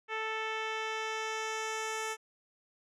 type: tone with low-pass filter sweep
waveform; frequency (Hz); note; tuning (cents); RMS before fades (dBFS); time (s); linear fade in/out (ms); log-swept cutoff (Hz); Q
10% pulse; 440; A4; 0; -36; 0.08-2.17; 50; 2600 to 9100; 1.3
effects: none